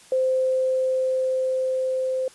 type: tone with level ramp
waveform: sine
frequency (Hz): 519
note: C5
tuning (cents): -14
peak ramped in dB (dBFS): -18 to -22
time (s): 0.12-2.28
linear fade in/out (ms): 2
effects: white hiss -50 dBFS RMS until 2.34 s + resampled to 24000 Hz